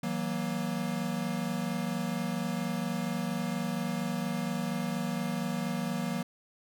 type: tone cluster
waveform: square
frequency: 163 / 187.3 / 235.7 Hz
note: E3 / F#3 / A#3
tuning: -19 / +21 / +19 cents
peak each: -37 / -35 / -35 dBFS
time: 0.03-6.23 s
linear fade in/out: 5 ms
effects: none